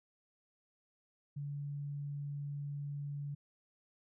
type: tone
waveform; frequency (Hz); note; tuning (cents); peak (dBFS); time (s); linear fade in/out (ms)
sine; 143.5; D3; -40; -38; 1.36-3.35; 10
effects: none